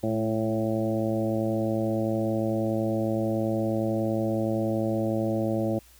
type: harmonic tone with a mistuned harmonic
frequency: 110.8 Hz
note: A2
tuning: 13 cents sharp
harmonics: 1 / 2 / 3 / 4 / 5 / 6 / 7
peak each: -31 / -29 / -29 / -39 / -30 / -35 / -41 dBFS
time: 0.03-5.79 s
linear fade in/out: 5 ms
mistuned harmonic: 2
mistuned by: -23 cents
effects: added 60 Hz sine -56 dBFS peak until 5.99 s + white hiss -56 dBFS RMS until 5.99 s